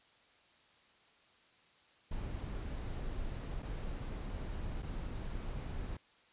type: noise with dropouts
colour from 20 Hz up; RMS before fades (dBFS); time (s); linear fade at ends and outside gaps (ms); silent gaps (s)
brown; -40; 2.11-5.97; 5; 3.623-3.628 / 4.823-4.829
effects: white hiss -66 dBFS RMS until 6.32 s + resampled to 8000 Hz